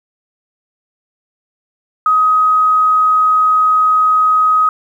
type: tone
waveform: sine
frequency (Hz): 1260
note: D#6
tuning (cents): +21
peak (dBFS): -8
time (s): 2.06-4.69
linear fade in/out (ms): 2
effects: 8-bit